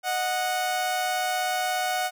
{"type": "tone pair together", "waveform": "sawtooth", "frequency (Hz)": [620, 736.6], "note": ["D#5", "F#5"], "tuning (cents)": [-6, -8], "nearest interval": "minor third", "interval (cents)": 298, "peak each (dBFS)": [-30, -21], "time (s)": [0.03, 2.11], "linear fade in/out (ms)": 50, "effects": []}